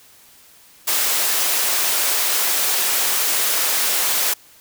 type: high-pass noise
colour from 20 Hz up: white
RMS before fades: -19 dBFS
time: 0.87-4.34 s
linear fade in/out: 10 ms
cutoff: 420 Hz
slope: 12 dB/octave
effects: white hiss -49 dBFS RMS until 4.6 s